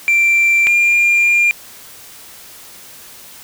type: tone pair in turn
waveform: sine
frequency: 2355 / 2399 Hz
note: D7 / D7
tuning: +4 / +36 cents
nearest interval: unison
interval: 32 cents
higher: second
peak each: -7 dBFS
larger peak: neither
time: 0.08-0.67 / 0.67-1.51 s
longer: second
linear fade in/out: 0 ms
effects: tanh soft clip ceiling -8 dBFS + white hiss -38 dBFS RMS until 3.43 s